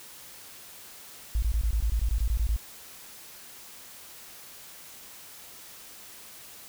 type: tone bursts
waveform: sine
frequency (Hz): 54.8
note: A1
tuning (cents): -6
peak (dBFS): -22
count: 13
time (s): 1.35-2.563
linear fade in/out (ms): 0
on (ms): 73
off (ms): 22
effects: white hiss -47 dBFS RMS until 6.68 s